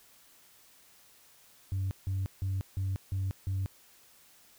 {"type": "tone bursts", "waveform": "sine", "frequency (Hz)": 95.8, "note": "G2", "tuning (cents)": -39, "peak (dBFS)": -27, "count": 6, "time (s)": [1.72, 3.66], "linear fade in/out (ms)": 0, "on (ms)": 190, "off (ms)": 160, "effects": ["tanh soft clip ceiling -27 dBFS", "white hiss -60 dBFS RMS until 4.58 s"]}